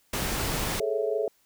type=noise; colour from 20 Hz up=pink; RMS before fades=-29 dBFS; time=0.13-0.8 s; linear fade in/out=5 ms
type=chord; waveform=sine; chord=A major seventh; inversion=third; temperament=equal; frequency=415.3 / 440 / 554.4 / 659.3 Hz; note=G#4 / A4 / C#5 / E5; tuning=0 / 0 / 0 / 0 cents; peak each=-30 / -28 / -32 / -32 dBFS; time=0.8-1.28 s; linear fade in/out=2 ms
effects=white hiss -66 dBFS RMS until 1.45 s